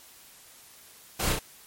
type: noise with echo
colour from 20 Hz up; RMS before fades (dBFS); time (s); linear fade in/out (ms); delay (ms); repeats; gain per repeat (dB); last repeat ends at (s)
pink; -29; 1.19-1.33; 10; 32; 2; -2; 1.394
effects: white hiss -52 dBFS RMS until 1.66 s + MP3 64 kbps